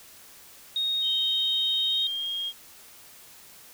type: tone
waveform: sine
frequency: 3729 Hz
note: A#7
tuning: in tune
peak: -24 dBFS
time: 0.76-2.07 s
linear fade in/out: 2 ms
type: tone with pitch glide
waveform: sine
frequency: 3136 to 3243 Hz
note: G7 to G#7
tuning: 0 to -42 cents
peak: -28 dBFS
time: 1.01-2.53 s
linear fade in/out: 50 ms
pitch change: +58 cents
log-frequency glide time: 1.88-2.28 s
effects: white hiss -50 dBFS RMS until 3.73 s